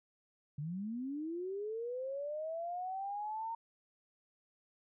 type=linear sweep; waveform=sine; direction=up; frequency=138.59 to 922 Hz; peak=-37 dBFS; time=0.58-3.55 s; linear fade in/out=5 ms; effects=none